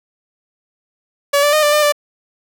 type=tone with pitch steps; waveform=sawtooth; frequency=569 / 585 / 613 / 590 / 601 / 587 Hz; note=C#5 / D5 / D#5 / D5 / D5 / D5; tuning=+45 / -7 / -26 / +8 / +40 / -1 cents; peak=-7 dBFS; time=1.33-1.924 s; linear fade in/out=10 ms; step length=99 ms; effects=none